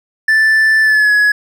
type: tone with pitch glide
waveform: triangle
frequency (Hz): 1761 to 1684.4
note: A6 to G#6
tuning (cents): +1 to +24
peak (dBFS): -6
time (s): 0.28-1.32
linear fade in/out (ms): 5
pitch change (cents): -77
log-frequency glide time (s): 0.82-1.12
effects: none